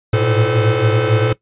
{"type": "tone cluster", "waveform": "square", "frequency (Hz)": [106.6, 110.5, 117.5, 435.9, 511], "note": ["G#2", "A2", "A#2", "A4", "C5"], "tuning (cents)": [46, 8, 14, -16, -41], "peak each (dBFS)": [-20, -20, -19, -19, -22], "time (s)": [0.13, 1.33], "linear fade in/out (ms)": 5, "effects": ["noise-tail reverb RT60 0.1 s tail -18 dB re dry", "resampled to 8000 Hz"]}